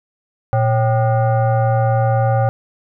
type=tone with frequency modulation; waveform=sine; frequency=116.54 Hz; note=A#2; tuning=in tune; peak=-12 dBFS; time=0.53-2.49 s; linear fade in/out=0 ms; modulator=663 Hz; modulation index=0.95; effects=none